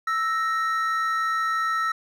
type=tone pair together; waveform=triangle; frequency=1318.5 / 1864.7 Hz; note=E6 / A#6; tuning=0 / 0 cents; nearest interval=tritone; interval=600 cents; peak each=-21 / -27 dBFS; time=0.07-1.92 s; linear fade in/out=5 ms; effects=none